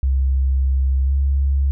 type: tone with pitch glide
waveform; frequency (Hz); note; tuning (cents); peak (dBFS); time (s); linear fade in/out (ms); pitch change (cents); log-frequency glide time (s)
sine; 66.5 to 68.73; C2 to C#2; +29 to -14; -14; 0.03-1.71; 0; +57; 1.05-1.12
effects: none